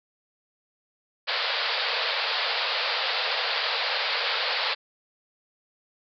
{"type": "band-pass noise", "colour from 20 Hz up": "white", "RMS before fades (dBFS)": -27, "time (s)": [1.27, 4.75], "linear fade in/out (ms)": 20, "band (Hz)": [450, 4800], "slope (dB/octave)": 96, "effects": []}